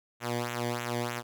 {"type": "tone with flanger", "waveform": "sawtooth", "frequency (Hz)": 120, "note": "B2", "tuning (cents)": -49, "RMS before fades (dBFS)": -33, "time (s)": [0.2, 1.23], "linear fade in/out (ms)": 50, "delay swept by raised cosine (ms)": [0.2, 0.77], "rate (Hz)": 3.2, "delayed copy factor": -0.8, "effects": []}